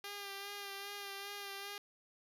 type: tone with vibrato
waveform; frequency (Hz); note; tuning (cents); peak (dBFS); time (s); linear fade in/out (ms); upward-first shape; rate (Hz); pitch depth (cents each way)
5% pulse; 400.6; G4; +38; -32; 0.04-1.78; 2; sine; 2.5; 27
effects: none